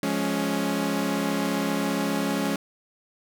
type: chord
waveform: sawtooth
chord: Db major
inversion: first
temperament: equal with one note detuned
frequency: 174.61 / 209.6 / 277.2 Hz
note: F3 / Ab3 / Db4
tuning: 0 / +16 / 0 cents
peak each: -27 / -24 / -23 dBFS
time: 0.03-2.56 s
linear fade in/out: 2 ms
effects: none